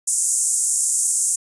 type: band-pass noise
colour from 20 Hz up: pink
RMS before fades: -20 dBFS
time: 0.07-1.36 s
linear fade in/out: 10 ms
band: 6900 to 10000 Hz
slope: 48 dB/octave
effects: resampled to 24000 Hz